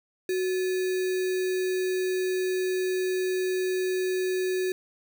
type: tone with sample-and-hold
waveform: sine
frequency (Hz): 370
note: F#4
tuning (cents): 0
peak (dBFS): -24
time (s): 0.29-4.72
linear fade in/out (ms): 2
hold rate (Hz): 2100
effects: none